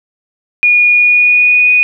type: tone with pitch glide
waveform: sine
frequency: 2443 to 2474 Hz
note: D#7 to D#7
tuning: -32 to -10 cents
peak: -5 dBFS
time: 0.63-1.83 s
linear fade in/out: 0 ms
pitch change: +22 cents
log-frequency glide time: 0.93-1.67 s
effects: none